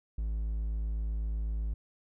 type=tone; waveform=triangle; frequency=54 Hz; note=A1; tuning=32 cents flat; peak=-28 dBFS; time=0.18-1.74 s; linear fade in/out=5 ms; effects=none